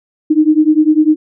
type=beating tone pair; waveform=sine; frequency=303.7 / 313.7 Hz; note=D#4 / D#4; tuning=-42 / +14 cents; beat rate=10 Hz; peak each=-10 dBFS; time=0.3-1.16 s; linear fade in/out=10 ms; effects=none